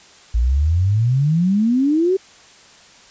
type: exponential sweep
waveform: sine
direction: up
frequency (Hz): 54.9 to 392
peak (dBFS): -13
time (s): 0.34-2.17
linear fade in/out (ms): 10
effects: white hiss -46 dBFS RMS until 3.1 s + resampled to 16000 Hz